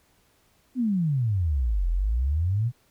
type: exponential two-way sweep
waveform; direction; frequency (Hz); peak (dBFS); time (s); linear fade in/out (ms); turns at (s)
sine; down then up; 263.8 to 41 to 125.8; -21; 0.75-2.72; 50; 1.89
effects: pink hiss -64 dBFS RMS until 2.9 s